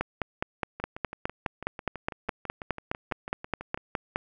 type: two click trains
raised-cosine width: 0.5 ms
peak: -22 / -12 dBFS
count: 19 / 21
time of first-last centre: 0.8-3.775 / 0.01-4.159 s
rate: 6.05 / 4.82 Hz
effects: none